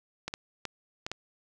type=clicks; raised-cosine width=0.2 ms; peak=-17 dBFS; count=5; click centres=0.28 / 0.339 / 0.653 / 1.065 / 1.116 s; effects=none